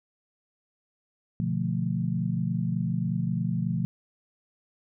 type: chord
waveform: sine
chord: B half-diminished seventh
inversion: none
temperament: equal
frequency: 123.47 / 146.83 / 174.61 / 220 Hz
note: B2 / D3 / F3 / A3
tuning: 0 / 0 / 0 / 0 cents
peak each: -30 / -33 / -28 / -33 dBFS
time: 1.4-3.85 s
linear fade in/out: 0 ms
effects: none